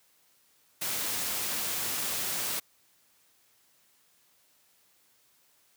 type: noise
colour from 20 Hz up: white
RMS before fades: -32 dBFS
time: 0.81-2.6 s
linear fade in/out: 10 ms
effects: white hiss -66 dBFS RMS until 5.76 s + high-pass 80 Hz 12 dB/octave